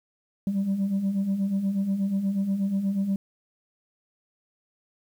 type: beating tone pair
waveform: sine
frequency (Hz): 190 / 198.3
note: F#3 / G3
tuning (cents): +46 / +20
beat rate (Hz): 8.3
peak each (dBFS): -29 / -22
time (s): 0.47-3.16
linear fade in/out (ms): 2
effects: tanh soft clip ceiling -20 dBFS + 9-bit